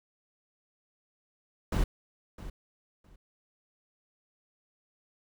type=noise with echo; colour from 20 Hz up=brown; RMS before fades=-26 dBFS; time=1.72-1.84 s; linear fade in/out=5 ms; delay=660 ms; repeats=2; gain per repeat=-15 dB; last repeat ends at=3.16 s; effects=none